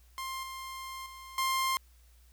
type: tone with level steps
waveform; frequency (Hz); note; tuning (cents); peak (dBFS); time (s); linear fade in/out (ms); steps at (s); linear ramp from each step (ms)
sawtooth; 1056; C6; +16; -32 / -36 / -42 / -24; 0.18-1.77; 0; 0.43 / 1.06 / 1.38; 2
effects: added 60 Hz sine -57 dBFS peak until 2.32 s + white hiss -67 dBFS RMS until 2.32 s